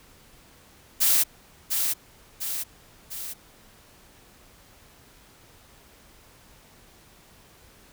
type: noise with echo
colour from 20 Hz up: blue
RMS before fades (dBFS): -20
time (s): 1-1.24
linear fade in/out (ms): 20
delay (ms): 700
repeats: 3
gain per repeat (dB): -5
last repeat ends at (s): 3.34
effects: pink hiss -54 dBFS RMS until 7.92 s